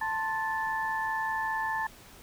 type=tone cluster; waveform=sine; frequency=885 / 1050 / 1753 Hz; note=A5 / C6 / A6; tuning=+10 / +6 / -7 cents; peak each=-31 / -37 / -32 dBFS; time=0.01-1.87 s; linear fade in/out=5 ms; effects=pink hiss -52 dBFS RMS until 2.22 s